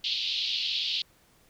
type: band-pass noise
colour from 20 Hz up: pink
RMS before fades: -30 dBFS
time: 0.04-1.02 s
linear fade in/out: 2 ms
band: 2900 to 4500 Hz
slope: 48 dB/octave
effects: pink hiss -62 dBFS RMS until 1.49 s